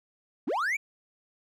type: linear sweep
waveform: triangle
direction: up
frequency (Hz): 188.8 to 2397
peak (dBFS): -24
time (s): 0.47-0.77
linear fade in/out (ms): 10
effects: none